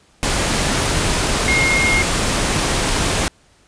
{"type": "tone in noise", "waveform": "sine", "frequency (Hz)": 2140, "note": "C7", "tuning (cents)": 38, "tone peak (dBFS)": -15, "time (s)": [1.48, 2.02], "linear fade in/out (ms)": 0, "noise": "pink", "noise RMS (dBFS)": -18, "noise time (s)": [0.23, 3.28], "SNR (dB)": 0, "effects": ["pink hiss -54 dBFS RMS until 3.67 s", "resampled to 22050 Hz"]}